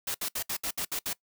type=noise bursts; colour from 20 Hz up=white; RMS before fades=-32 dBFS; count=8; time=0.07-1.132 s; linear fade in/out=5 ms; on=75 ms; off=66 ms; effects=noise-tail reverb RT60 0.1 s tail -22 dB re dry